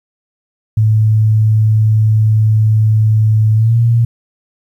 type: tone with pitch glide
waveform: sine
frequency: 108.8 to 116.61 Hz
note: A2 to A#2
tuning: -19 to +1 cents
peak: -7 dBFS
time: 0.77-4.05 s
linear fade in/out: 5 ms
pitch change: +120 cents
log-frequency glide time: 3.55-3.77 s
effects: 8-bit